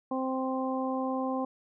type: harmonic tone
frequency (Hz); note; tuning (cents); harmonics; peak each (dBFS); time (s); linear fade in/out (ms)
261.5; C4; -1; 1 / 2 / 3 / 4; -31 / -34 / -36 / -37; 0.11-1.45; 5
effects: none